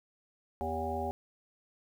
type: harmonic tone with a mistuned harmonic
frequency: 81.1 Hz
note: E2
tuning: 28 cents flat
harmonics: 1 / 3 / 5 / 7 / 9 / 10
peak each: -39 / -41 / -39 / -40 / -38 / -38 dBFS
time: 0.61-1.11 s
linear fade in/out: 0 ms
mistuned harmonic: 5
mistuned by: -42 cents
effects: 10-bit